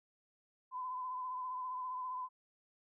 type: tone with vibrato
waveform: sine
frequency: 1014 Hz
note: B5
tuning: 45 cents sharp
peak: -38 dBFS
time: 0.71-2.29 s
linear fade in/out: 50 ms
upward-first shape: sine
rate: 15 Hz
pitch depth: 32 cents each way
effects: none